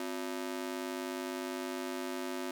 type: ring-modulated tone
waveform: sawtooth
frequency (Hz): 311.1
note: D#4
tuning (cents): 0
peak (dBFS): -29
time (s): 0-2.51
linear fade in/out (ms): 0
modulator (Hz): 49.8
effects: none